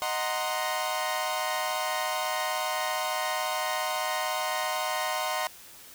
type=chord; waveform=sawtooth; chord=C half-diminished seventh; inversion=first; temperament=equal; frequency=622.3 / 740 / 932.3 / 1046.5 Hz; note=Eb5 / Gb5 / Bb5 / C6; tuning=0 / 0 / 0 / 0 cents; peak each=-30 / -29 / -31 / -29 dBFS; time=0.02-5.47 s; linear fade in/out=0 ms; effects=white hiss -49 dBFS RMS until 5.94 s